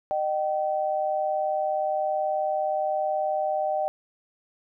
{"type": "tone pair together", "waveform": "sine", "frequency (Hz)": [611.1, 770], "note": ["D#5", "G5"], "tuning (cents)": [-31, -31], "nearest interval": "major third", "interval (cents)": 400, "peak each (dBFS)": -26, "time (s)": [0.11, 3.88], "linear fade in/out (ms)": 0, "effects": []}